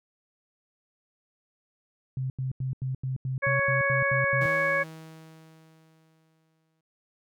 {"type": "tone bursts", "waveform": "sine", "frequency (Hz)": 130.81, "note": "C3", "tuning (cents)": 0, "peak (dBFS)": -27, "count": 11, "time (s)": [2.17, 4.46], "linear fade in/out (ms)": 2, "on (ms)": 130, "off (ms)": 86}
{"type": "harmonic tone", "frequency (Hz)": 556, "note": "C#5", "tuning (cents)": 5, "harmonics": [1, 2, 3, 4], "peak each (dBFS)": [-28, -31, -26, -29], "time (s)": [3.42, 4.84], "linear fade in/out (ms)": 20}
{"type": "tone with exponential decay", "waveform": "sawtooth", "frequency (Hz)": 160, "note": "D#3", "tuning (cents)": 49, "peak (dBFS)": -29, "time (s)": [4.41, 6.81], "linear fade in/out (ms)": 5, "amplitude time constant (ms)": 520}
{"effects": []}